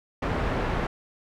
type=low-pass noise; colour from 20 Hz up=pink; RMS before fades=-27 dBFS; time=0.22-0.87 s; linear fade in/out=5 ms; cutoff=1700 Hz; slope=12 dB/octave; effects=none